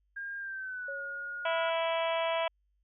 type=tone with pitch glide; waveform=sine; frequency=1611 to 1435.2 Hz; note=G6 to F6; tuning=+47 to +47 cents; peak=-36 dBFS; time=0.16-1.7 s; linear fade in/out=10 ms; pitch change=-200 cents; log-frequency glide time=0.38-1.01 s
type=tone with exponential decay; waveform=sine; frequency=554.4 Hz; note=C#5; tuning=in tune; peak=-38 dBFS; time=0.88-1.8 s; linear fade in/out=5 ms; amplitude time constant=200 ms
type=harmonic tone; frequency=329.6 Hz; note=E4; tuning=in tune; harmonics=2 / 3 / 4 / 5 / 6 / 7 / 8 / 9 / 10; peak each=-30 / -34 / -42 / -45 / -44 / -40 / -42 / -44 / -42 dBFS; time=1.45-2.48 s; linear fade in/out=5 ms
effects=added 50 Hz sine -70 dBFS peak until 2.83 s